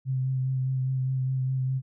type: tone with vibrato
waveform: sine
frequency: 130.81 Hz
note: C3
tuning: in tune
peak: -24 dBFS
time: 0.05-1.82 s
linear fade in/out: 50 ms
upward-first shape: sine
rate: 4.9 Hz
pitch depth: 19 cents each way
effects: none